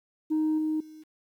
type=tone with level steps; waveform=sine; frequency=311.1 Hz; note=D#4; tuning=in tune; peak=-21 / -24 / -44 dBFS; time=0.3-1.04 s; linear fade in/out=20 ms; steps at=0.58 / 0.8 s; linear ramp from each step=5 ms; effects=tanh soft clip ceiling -21 dBFS + 10-bit